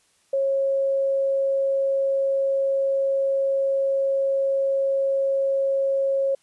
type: tone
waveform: sine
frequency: 545 Hz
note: C#5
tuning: 29 cents flat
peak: -19 dBFS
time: 0.33-6.35 s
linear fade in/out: 5 ms
effects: white hiss -63 dBFS RMS until 6.42 s + resampled to 24000 Hz